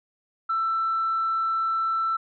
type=tone; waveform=sine; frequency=1332 Hz; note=E6; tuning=18 cents sharp; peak=-21 dBFS; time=0.49-2.17 s; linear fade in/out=10 ms; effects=tanh soft clip ceiling -18 dBFS